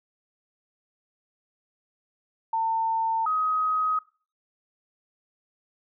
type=tone pair in turn; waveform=sine; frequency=900 / 1261.3 Hz; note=A5 / D#6; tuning=+39 / +23 cents; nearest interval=tritone; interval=584 cents; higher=second; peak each=-22 dBFS; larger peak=neither; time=2.53-3.26 / 3.26-3.99 s; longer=neither; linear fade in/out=5 ms; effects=noise-tail reverb RT60 0.4 s tail -21 dB re dry